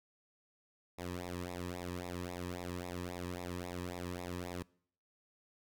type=tone with flanger; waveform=sawtooth; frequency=88.9 Hz; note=F2; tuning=31 cents sharp; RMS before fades=-42 dBFS; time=0.98-4.63 s; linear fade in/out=10 ms; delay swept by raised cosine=0.65 to 1.43 ms; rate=3.7 Hz; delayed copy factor=-1; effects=noise-tail reverb RT60 0.6 s tail -24 dB re dry